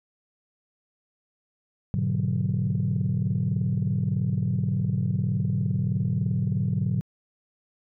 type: chord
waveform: sine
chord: G# half-diminished seventh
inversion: none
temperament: equal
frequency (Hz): 103.83 / 123.47 / 146.83 / 185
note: G#2 / B2 / D3 / F#3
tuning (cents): 0 / 0 / 0 / 0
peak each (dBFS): -27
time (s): 1.94-7.01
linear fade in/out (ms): 0
effects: tanh soft clip ceiling -16 dBFS